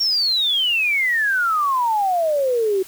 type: exponential sweep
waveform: sine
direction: down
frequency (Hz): 5600 to 370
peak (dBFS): -16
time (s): 0-2.83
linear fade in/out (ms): 10
effects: white hiss -42 dBFS RMS until 2.87 s